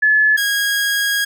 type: tone pair in turn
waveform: sine / sawtooth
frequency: 1719 / 1641.5 Hz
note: A6 / G#6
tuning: -41 / -21 cents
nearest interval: minor second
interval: 80 cents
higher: first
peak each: -10 / -12 dBFS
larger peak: first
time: 0.02-0.37 / 0.37-1.25 s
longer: second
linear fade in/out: 10 ms
effects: none